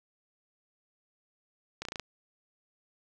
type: slowing click train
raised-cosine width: 0.2 ms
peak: -19 dBFS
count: 6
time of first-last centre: 1.82-1.997 s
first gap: 32 ms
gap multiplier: 1.05
effects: none